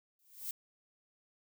violet noise with exponential growth, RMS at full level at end -36 dBFS, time 0.19-0.51 s, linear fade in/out 2 ms, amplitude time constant 68 ms, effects none

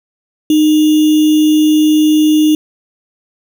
sine tone with sample-and-hold, 306.9 Hz, D#4, 24 cents flat, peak -6 dBFS, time 0.5-2.55 s, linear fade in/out 2 ms, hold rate 3150 Hz, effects none

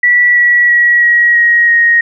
sine tone with pitch steps, 1951 / 1935.3 / 1919.7 / 1904.2 / 1888.9 / 1873.7 Hz, B6 / B6 / B6 / A#6 / A#6 / A#6, -22 / -36 / -50 / +36 / +22 / +8 cents, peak -5 dBFS, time 0.03-2.01 s, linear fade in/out 5 ms, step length 330 ms, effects none

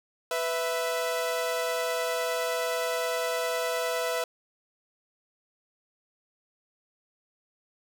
sawtooth tone pair together, 496.9 / 659.3 Hz, B4 / E5, +11 / 0 cents, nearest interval perfect fourth, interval 489 cents, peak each -26 / -26 dBFS, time 0.31-4.24 s, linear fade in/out 2 ms, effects 10-bit

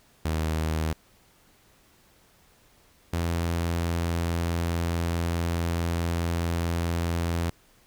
sawtooth tone pair in turn, 79.1 / 84.68 Hz, D#2 / E2, +29 / +47 cents, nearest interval minor second, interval 118 cents, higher second, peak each -21 dBFS, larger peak neither, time 0.25-0.93 / 3.13-7.5 s, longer second, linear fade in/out 5 ms, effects pink hiss -60 dBFS RMS until 7.86 s

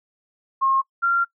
sine tone pair in turn, 1074 / 1381.3 Hz, C6 / F6, +45 / -19 cents, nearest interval major third, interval 436 cents, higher second, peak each -16 dBFS, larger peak neither, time 0.61-0.82 / 1.02-1.25 s, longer second, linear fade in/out 20 ms, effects noise-tail reverb RT60 0.1 s tail -22 dB re dry

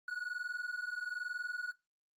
triangle tone pair together, 1450.9 / 1472 Hz, F#6 / F#6, -34 / -9 cents, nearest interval unison, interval 25 cents, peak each -39 / -38 dBFS, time 0.08-1.72 s, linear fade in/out 2 ms, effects noise-tail reverb RT60 0.2 s tail -18 dB re dry + Opus 32 kbps

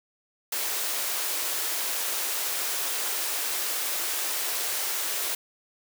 white high-pass noise, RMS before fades -29 dBFS, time 0.52-5.35 s, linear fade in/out 5 ms, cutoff 350 Hz, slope 24 dB/octave, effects none

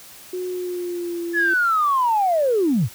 sine tone with pitch glide, 364.2 to 341.8 Hz, F#4 to F4, -27 to -37 cents, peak -24 dBFS, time 0.33-1.54 s, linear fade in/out 5 ms, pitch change -110 cents, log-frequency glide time 0.5-1.23 s
sine linear sweep, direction down, 1733 to 86.6 Hz, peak -15 dBFS, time 1.33-2.89 s, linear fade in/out 50 ms
effects tanh soft clip ceiling -10 dBFS + white hiss -43 dBFS RMS until 2.94 s

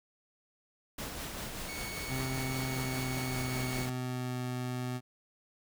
pink noise with tremolo, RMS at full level -39 dBFS, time 0.98-3.9 s, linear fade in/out 5 ms, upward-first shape sine, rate 5.1 Hz, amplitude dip 30%
sawtooth tone, 2221 Hz, C#7, 3 cents sharp, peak -38 dBFS, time 1.68-3.86 s, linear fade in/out 10 ms
25% pulse tone with pitch glide, 130.81 to 125.26 Hz, C3 to B2, 0 to +25 cents, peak -30 dBFS, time 2.07-5.01 s, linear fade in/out 50 ms, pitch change -75 cents, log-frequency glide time 2.56-4.41 s
effects none

